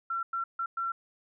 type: tone bursts at uneven times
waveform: sine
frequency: 1357 Hz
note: E6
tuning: 50 cents sharp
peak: -29 dBFS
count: 4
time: 0.1-0.23 / 0.33-0.44 / 0.59-0.66 / 0.77-0.92 s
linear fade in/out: 5 ms
effects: none